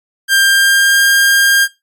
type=tone with pitch glide; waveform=sawtooth; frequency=1592 to 1606.8 Hz; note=G6 to G6; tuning=+26 to +42 cents; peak=-4 dBFS; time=0.28-1.68 s; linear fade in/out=50 ms; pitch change=+16 cents; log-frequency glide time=0.41-1 s; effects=noise-tail reverb RT60 0.2 s tail -17 dB re dry + MP3 96 kbps